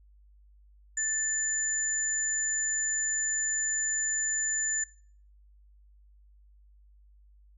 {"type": "tone pair together", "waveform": "sine", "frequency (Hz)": [1760, 7045], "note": ["A6", "A8"], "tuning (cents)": [0, 1], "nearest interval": "2 octaves", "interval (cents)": 2401, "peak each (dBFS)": [-34, -28], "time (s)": [0.97, 4.84], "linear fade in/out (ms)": 5, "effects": ["noise-tail reverb RT60 0.5 s tail -21 dB re dry", "added 50 Hz sine -55 dBFS peak until 7.57 s"]}